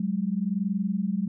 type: tone pair together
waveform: sine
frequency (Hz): 187 / 208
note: F#3 / G#3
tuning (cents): +19 / +3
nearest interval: major second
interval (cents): 184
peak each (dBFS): -27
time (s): 0-1.28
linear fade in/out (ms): 5
effects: none